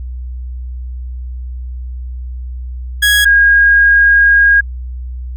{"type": "tone pair in turn", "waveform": ["30% pulse", "sine"], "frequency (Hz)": [1661.2, 1631.7], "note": ["G#6", "G#6"], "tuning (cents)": [0, -31], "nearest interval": "unison", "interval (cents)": 31, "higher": "first", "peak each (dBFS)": -5, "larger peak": "neither", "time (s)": [[3.02, 3.25], [3.25, 4.61]], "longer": "second", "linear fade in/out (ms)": 10, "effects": ["added 62 Hz sine -21 dBFS peak until 5.36 s"]}